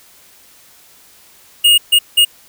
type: tone bursts at uneven times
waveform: square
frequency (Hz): 2856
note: F7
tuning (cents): +38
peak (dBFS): -7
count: 3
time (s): 1.64-1.78 / 1.92-1.99 / 2.17-2.25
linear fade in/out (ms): 10
effects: white hiss -46 dBFS RMS until 2.48 s